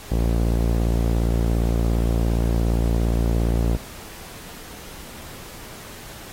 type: tone with low-pass filter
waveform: sawtooth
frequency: 57.3 Hz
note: A#1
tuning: 29 cents flat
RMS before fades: -20 dBFS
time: 0.11-3.77 s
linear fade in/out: 10 ms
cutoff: 510 Hz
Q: 0.83
effects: pink hiss -40 dBFS RMS until 6.32 s + AAC 48 kbps